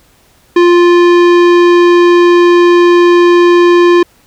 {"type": "tone with tanh clipping", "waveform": "sine", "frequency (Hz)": 349.2, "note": "F4", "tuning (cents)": 0, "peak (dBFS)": -5, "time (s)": [0.56, 4.03], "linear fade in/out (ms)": 5, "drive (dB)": 18, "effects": ["pink hiss -48 dBFS RMS until 4.26 s"]}